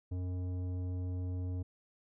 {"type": "tone with tanh clipping", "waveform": "triangle", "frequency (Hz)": 90.7, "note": "F#2", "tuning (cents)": -34, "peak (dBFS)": -36, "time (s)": [0.11, 1.63], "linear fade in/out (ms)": 10, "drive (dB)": 16, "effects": []}